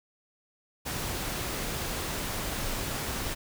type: noise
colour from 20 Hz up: pink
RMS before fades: -33 dBFS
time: 0.85-3.35 s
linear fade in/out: 20 ms
effects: none